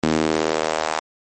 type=tone with high-pass filter sweep; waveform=sawtooth; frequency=78.8 Hz; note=D#2; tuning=23 cents sharp; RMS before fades=-21 dBFS; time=0.03-1 s; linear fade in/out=5 ms; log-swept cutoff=240 to 820 Hz; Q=1.8; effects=MP3 32 kbps